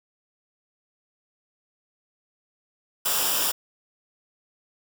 white noise with comb filter, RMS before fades -24 dBFS, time 3.05-3.52 s, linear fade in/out 10 ms, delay 0.47 ms, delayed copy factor -0.65, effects none

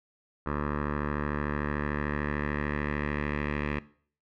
10% pulse tone with low-pass filter sweep, 73.42 Hz, D2, in tune, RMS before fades -31 dBFS, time 0.46-3.79 s, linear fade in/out 5 ms, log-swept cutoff 1400 to 2200 Hz, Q 3.3, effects noise-tail reverb RT60 0.5 s tail -19 dB re dry

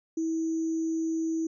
sine tone with sample-and-hold, 324.3 Hz, E4, 28 cents flat, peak -26 dBFS, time 0.17-1.47 s, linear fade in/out 5 ms, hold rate 6300 Hz, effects resampled to 24000 Hz

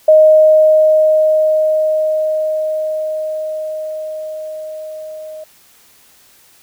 sine tone with level ramp, 622.3 Hz, D#5, in tune, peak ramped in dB -3 to -27 dBFS, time 0.08-5.44 s, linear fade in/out 5 ms, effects white hiss -48 dBFS RMS until 6.62 s

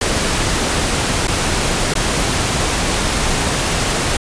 pink noise with dropouts, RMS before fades -17 dBFS, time 0.01-4.17 s, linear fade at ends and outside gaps 5 ms, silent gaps 1.273-1.279 / 1.94-1.952 s, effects resampled to 22050 Hz

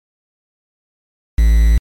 triangle tone with quantisation, 55 Hz, A1, in tune, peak -5 dBFS, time 1.38-1.78 s, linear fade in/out 5 ms, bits 5, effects MP3 64 kbps

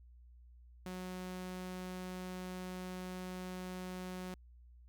sawtooth tone, 183.3 Hz, F#3, 16 cents flat, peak -38 dBFS, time 0.86-4.34 s, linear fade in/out 0 ms, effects added 60 Hz sine -56 dBFS peak until 4.88 s

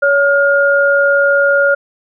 sine tone pair together, 563 / 1418.7 Hz, C#5 / F6, +27 / +27 cents, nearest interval octave + major third, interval 1600 cents, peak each -11 dBFS, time 0.02-1.75 s, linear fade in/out 10 ms, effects none

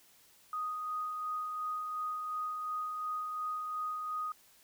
sine tone with tremolo, 1244.5 Hz, D#6, in tune, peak -33 dBFS, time 0.53-4.32 s, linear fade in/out 2 ms, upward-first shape sine, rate 2.8 Hz, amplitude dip 30%, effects white hiss -63 dBFS RMS until 4.63 s

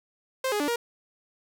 sawtooth tone with pitch steps, 524 / 416.1 / 291.7 / 472.4 Hz, C5 / G#4 / D4 / A#4, +2 / +3 / -12 / +23 cents, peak -21 dBFS, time 0.44-0.76 s, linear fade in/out 5 ms, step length 80 ms, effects none

